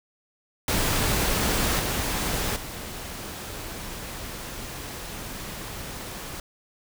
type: noise with level steps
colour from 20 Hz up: pink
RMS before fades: -24 / -27 / -36 dBFS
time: 0.68-6.4 s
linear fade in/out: 2 ms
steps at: 1.79 / 2.56 s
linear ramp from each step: 2 ms
effects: none